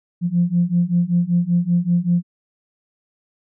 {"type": "beating tone pair", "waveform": "sine", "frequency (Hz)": [171.6, 176.8], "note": ["F3", "F3"], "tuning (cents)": [-30, 22], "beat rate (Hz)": 5.2, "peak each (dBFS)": [-18, -17], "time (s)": [0.21, 2.23], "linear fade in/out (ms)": 50, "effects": ["tanh soft clip ceiling -7 dBFS"]}